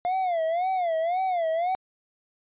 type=tone with vibrato; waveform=triangle; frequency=698.5 Hz; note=F5; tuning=in tune; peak=-21 dBFS; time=0.05-1.75 s; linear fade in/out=0 ms; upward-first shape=sine; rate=1.9 Hz; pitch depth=150 cents each way; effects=resampled to 8000 Hz